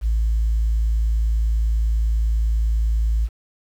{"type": "tone", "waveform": "sine", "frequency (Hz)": 55, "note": "A1", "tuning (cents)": 0, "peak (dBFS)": -15, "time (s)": [0.01, 3.29], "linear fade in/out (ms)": 50, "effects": ["tanh soft clip ceiling -13 dBFS", "8-bit"]}